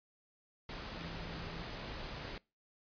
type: tone in noise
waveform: sine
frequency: 166.5 Hz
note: E3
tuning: 18 cents sharp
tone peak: -48 dBFS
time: 0.97-1.63 s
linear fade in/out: 2 ms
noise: pink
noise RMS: -44 dBFS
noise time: 0.69-2.38 s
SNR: -7 dB
effects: noise-tail reverb RT60 0.3 s tail -25 dB re dry + resampled to 11025 Hz